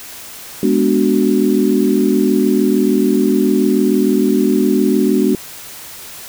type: chord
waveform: sine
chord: G# half-diminished seventh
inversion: none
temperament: equal with one note detuned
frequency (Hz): 207.7 / 246.9 / 293.7 / 372.8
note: G#3 / B3 / D4 / F#4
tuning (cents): 0 / 0 / 0 / +13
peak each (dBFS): -16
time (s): 0.63-5.35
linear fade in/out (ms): 2
effects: white hiss -33 dBFS RMS until 6.28 s